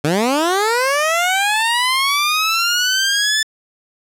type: linear sweep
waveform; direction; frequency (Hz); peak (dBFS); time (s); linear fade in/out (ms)
15% pulse; up; 138.59 to 1760; -8; 0.04-3.43; 5
effects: low-pass 12000 Hz 12 dB/octave